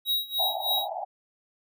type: tone with tremolo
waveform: square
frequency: 3826 Hz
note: A#7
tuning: 44 cents sharp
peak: -23 dBFS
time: 0.05-0.89 s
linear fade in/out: 50 ms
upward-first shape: sine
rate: 3.3 Hz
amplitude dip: 90%
type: band-pass noise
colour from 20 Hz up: pink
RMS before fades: -33 dBFS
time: 0.38-1.05 s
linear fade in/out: 20 ms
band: 640 to 850 Hz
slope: 96 dB/octave
effects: none